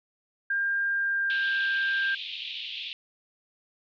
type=tone with pitch glide; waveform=sine; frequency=1601 to 1589 Hz; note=G6 to G6; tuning=+36 to +23 cents; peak=-24 dBFS; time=0.5-2.15 s; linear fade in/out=5 ms; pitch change=-13 cents; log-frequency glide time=0.83-1.62 s
type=band-pass noise; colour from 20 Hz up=white; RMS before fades=-37 dBFS; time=1.3-2.93 s; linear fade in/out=0 ms; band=2600 to 3700 Hz; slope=48 dB/octave
effects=none